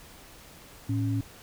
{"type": "tone pair together", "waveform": "sine", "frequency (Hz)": [110, 277.2], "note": ["A2", "C#4"], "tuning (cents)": [0, 0], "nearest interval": "octave + major third", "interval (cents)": 1600, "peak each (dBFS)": [-26, -30], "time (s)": [0.89, 1.21], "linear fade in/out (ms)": 5, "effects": ["pink hiss -50 dBFS RMS until 1.42 s"]}